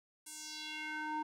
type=tone with band-pass filter sweep; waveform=square; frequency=307.3 Hz; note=D#4; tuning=21 cents flat; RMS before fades=-42 dBFS; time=0.26-1.23 s; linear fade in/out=10 ms; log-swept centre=9600 to 810 Hz; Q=2.3; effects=none